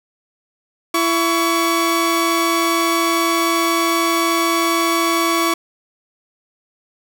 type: tone pair together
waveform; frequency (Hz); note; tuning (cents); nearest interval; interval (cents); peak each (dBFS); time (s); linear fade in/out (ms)
sawtooth; 334.5 / 1126; E4 / C#6; +25 / +27; octave + major sixth; 2102; -14; 0.94-5.54; 5
effects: none